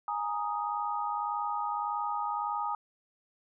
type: chord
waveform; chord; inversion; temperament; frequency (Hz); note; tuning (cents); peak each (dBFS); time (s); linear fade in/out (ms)
sine; Ab suspended second; none; equal; 830.6 / 932.3 / 1244.5; Ab5 / Bb5 / Eb6; 0 / 0 / 0; -34 / -35 / -34; 0.08-2.75; 2
effects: none